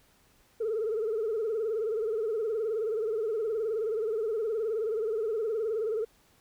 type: tone with vibrato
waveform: sine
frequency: 440 Hz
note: A4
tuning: in tune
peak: -26 dBFS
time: 0.6-6.05 s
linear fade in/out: 10 ms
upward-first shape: sine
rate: 19 Hz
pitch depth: 99 cents each way
effects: tanh soft clip ceiling -24 dBFS + pink hiss -64 dBFS RMS until 6.4 s